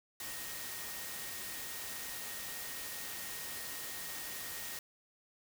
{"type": "tone in noise", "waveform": "sine", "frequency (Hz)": 1864.7, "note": "A#6", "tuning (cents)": 0, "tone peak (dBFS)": -51, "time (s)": [0.2, 4.79], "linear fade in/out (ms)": 2, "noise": "white", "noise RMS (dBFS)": -43, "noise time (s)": [0.2, 4.79], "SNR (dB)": -11, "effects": []}